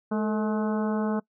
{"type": "harmonic tone with a mistuned harmonic", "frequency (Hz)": 213.3, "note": "G#3", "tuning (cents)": 46, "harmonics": [1, 2, 3, 4, 5, 6, 7], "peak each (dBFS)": [-25, -31, -35, -37, -39, -41, -42], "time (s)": [0.11, 1.2], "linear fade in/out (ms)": 10, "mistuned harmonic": 2, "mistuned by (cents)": 59, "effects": ["noise-tail reverb RT60 0.1 s tail -23 dB re dry"]}